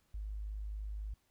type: tone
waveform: sine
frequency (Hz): 51.91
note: G#1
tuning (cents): 0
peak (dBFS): -38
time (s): 0.14-1.14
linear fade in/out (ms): 5
effects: pink hiss -75 dBFS RMS until 1.3 s